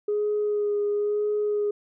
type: tone with vibrato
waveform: sine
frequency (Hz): 415.3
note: G#4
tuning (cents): 0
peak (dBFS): -21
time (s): 0.08-1.71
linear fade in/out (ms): 5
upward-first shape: sine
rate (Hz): 1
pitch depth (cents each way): 16
effects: tanh soft clip ceiling -18 dBFS